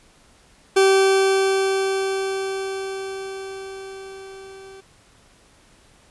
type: tone with level ramp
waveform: 40% pulse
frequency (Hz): 386.6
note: G4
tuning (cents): -24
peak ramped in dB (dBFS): -11 to -39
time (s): 0.76-4.81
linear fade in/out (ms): 10
effects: pink hiss -54 dBFS RMS until 6.1 s + resampled to 24000 Hz